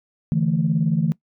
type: chord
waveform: sine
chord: D suspended second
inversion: none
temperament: equal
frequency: 146.83 / 164.81 / 220 Hz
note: D3 / E3 / A3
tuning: 0 / 0 / 0 cents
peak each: -22 / -19 / -23 dBFS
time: 0.32-1.12 s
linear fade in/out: 0 ms
effects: noise-tail reverb RT60 0.1 s tail -21 dB re dry + tanh soft clip ceiling -8 dBFS